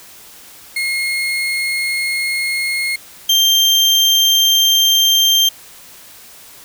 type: tone pair in turn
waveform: 35% pulse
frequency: 2150 / 3165 Hz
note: C7 / G7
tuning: +47 / +16 cents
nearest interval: perfect fifth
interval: 669 cents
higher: second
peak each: -15 / -8 dBFS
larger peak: second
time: 0.76-2.96 / 3.29-5.49 s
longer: neither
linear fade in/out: 5 ms
effects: white hiss -40 dBFS RMS until 6.64 s